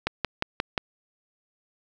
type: click train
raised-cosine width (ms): 0.3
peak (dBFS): -8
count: 5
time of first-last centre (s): 0.07-0.778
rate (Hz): 5.65
effects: none